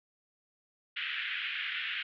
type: band-pass noise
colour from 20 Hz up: white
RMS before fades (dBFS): -36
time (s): 0.96-2.03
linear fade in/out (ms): 10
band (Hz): 1500 to 3200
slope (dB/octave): 48
effects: none